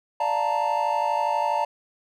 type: chord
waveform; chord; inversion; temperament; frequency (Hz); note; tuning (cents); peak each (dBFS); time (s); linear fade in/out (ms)
triangle; Bb major seventh; first; equal; 587.3 / 698.5 / 880 / 932.3; D5 / F5 / A5 / Bb5; 0 / 0 / 0 / 0; -27 / -28 / -23 / -24; 0.2-1.65; 5
effects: none